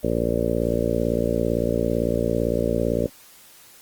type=harmonic tone; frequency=57.8 Hz; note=A#1; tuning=14 cents flat; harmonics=1 / 2 / 3 / 4 / 5 / 6 / 7 / 8 / 9 / 10; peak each=-30 / -30 / -30 / -28 / -30 / -30 / -30 / -27 / -28 / -28 dBFS; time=0.03-3.07 s; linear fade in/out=10 ms; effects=white hiss -49 dBFS RMS until 3.81 s + Opus 24 kbps